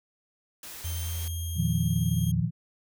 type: noise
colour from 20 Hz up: white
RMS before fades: -42 dBFS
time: 0.63-1.28 s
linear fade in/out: 2 ms
type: tone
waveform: sine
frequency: 83.9 Hz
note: E2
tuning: 31 cents sharp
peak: -30 dBFS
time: 0.84-2.42 s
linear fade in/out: 10 ms
type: tone with pitch glide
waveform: 5% pulse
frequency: 3154 to 3226 Hz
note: G7 to G7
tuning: +10 to +49 cents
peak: -31 dBFS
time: 0.84-2.32 s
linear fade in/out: 10 ms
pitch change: +39 cents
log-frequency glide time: 0.97-1.26 s
type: chord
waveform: sine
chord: Bb suspended fourth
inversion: none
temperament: equal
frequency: 116.54 / 155.56 / 174.61 Hz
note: Bb2 / Eb3 / F3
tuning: 0 / 0 / 0 cents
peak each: -28 dBFS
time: 1.55-2.51 s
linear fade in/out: 50 ms
effects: none